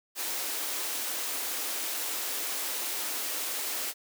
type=high-pass noise; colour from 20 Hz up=white; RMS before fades=-33 dBFS; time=0.15-3.94 s; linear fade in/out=50 ms; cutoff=260 Hz; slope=48 dB/octave; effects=none